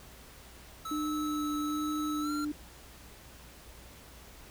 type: tone with pitch glide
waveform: square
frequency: 1303 to 1372.5 Hz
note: E6 to F6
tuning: -20 to -31 cents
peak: -37 dBFS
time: 0.85-2.45 s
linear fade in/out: 5 ms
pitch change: +89 cents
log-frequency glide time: 2.2-2.31 s
type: tone with vibrato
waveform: sine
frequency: 299.6 Hz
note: D4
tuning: 35 cents sharp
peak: -31 dBFS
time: 0.91-2.52 s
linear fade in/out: 5 ms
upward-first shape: sine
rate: 1.2 Hz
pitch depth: 16 cents each way
effects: added 60 Hz sine -55 dBFS peak until 4.5 s + pink hiss -53 dBFS RMS until 4.5 s